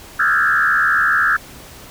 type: tone with frequency modulation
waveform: sine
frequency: 1508 Hz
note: F#6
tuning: 32 cents sharp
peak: -12 dBFS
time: 0.19-1.37 s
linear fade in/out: 10 ms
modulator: 74 Hz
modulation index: 3
effects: pink hiss -39 dBFS RMS until 1.9 s

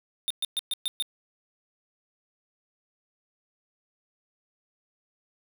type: tone bursts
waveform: square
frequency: 3628 Hz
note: A#7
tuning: 48 cents flat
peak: -26 dBFS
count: 6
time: 0.28-1.024 s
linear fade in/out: 0 ms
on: 24 ms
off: 120 ms
effects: none

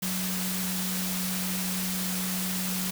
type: tone in noise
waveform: sine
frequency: 185 Hz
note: F#3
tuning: in tune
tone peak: -31 dBFS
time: 0.02-2.91 s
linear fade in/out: 10 ms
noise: white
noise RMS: -32 dBFS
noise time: 0.02-2.91 s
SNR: -2 dB
effects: none

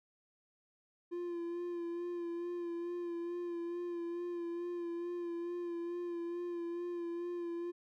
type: tone with vibrato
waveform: triangle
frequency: 345.4 Hz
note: F4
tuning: 19 cents flat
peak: -35 dBFS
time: 1.11-7.72 s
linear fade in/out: 20 ms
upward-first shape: sine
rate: 2.3 Hz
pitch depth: 28 cents each way
effects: none

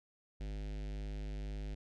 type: tone with notch filter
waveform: square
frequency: 51 Hz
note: G#1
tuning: 31 cents flat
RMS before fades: -41 dBFS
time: 0.4-1.75 s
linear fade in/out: 10 ms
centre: 1100 Hz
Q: 0.85
effects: low-pass 5000 Hz 12 dB/octave

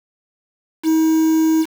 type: tone with quantisation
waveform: triangle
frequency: 319.2 Hz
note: D#4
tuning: 44 cents sharp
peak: -10 dBFS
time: 0.83-1.66 s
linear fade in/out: 50 ms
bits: 5
effects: none

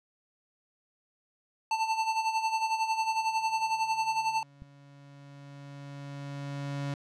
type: tone with tremolo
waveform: square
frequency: 888 Hz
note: A5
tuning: 16 cents sharp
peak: -25 dBFS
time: 1.71-4.43 s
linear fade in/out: 2 ms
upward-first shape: sine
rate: 11 Hz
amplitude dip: 65%
type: tone with exponential growth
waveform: 35% pulse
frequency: 141 Hz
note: C#3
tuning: 30 cents sharp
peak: -29 dBFS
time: 2.98-6.94 s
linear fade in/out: 2 ms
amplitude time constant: 860 ms
type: click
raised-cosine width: 5 ms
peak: -32 dBFS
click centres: 4.621 s
effects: low-pass 6000 Hz 12 dB/octave

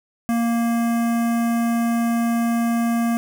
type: tone with notch filter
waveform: square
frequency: 232.9 Hz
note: A#3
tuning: 1 cent flat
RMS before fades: -20 dBFS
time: 0.29-3.17 s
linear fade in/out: 0 ms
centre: 4000 Hz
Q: 0.69
effects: none

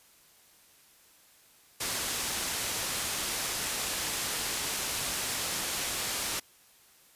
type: low-pass noise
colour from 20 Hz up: white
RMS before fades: -33 dBFS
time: 1.8-6.4 s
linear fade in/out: 10 ms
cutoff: 10000 Hz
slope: 12 dB/octave
effects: white hiss -60 dBFS RMS until 7.15 s + resampled to 32000 Hz

